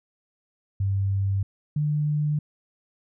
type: tone pair in turn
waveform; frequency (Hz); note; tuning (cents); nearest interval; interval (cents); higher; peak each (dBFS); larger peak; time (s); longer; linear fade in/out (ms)
sine; 98 / 149.34; G2 / D3; 0 / +29; perfect fifth; 729; second; -21; neither; 0.8-1.43 / 1.76-2.39; neither; 5
effects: none